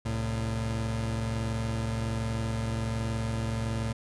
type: tone pair together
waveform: 30% pulse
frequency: 66.9 / 112.51 Hz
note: C2 / A2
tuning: +39 / +39 cents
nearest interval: major sixth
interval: 900 cents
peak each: -32 / -27 dBFS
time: 0.05-3.93 s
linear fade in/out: 10 ms
effects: resampled to 24000 Hz